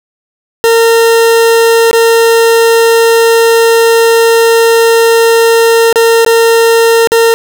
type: tone with dropouts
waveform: 40% pulse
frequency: 458.4 Hz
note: A#4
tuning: 29 cents flat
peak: -3 dBFS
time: 0.64-7.34 s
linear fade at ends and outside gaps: 0 ms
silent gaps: 1.912-1.93 / 5.927-5.958 / 6.248-6.263 / 7.073-7.119 s
effects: none